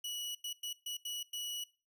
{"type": "tone bursts at uneven times", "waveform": "sawtooth", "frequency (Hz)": 2933, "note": "F#7", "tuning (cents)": -16, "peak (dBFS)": -35, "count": 6, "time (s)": [[0.04, 0.35], [0.44, 0.53], [0.63, 0.73], [0.86, 0.97], [1.05, 1.23], [1.33, 1.64]], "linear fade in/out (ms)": 5, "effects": ["noise-tail reverb RT60 0.3 s tail -18 dB re dry"]}